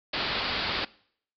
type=low-pass noise; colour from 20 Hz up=white; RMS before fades=-30 dBFS; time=0.13-0.85 s; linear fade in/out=5 ms; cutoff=4800 Hz; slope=96 dB/octave; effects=noise-tail reverb RT60 0.6 s tail -22 dB re dry